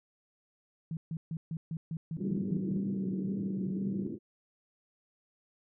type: tone bursts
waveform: sine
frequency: 162 Hz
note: E3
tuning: 30 cents flat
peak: -33 dBFS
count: 10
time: 0.91-2.77 s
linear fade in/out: 2 ms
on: 60 ms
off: 140 ms
type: band-pass noise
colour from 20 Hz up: white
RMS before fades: -39 dBFS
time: 2.16-4.19 s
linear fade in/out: 50 ms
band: 110 to 380 Hz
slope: 48 dB/octave
type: tone with vibrato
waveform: sine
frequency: 193 Hz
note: G3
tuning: 27 cents flat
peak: -32 dBFS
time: 2.21-4.07 s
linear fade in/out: 2 ms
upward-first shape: sine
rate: 1.9 Hz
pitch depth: 32 cents each way
effects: none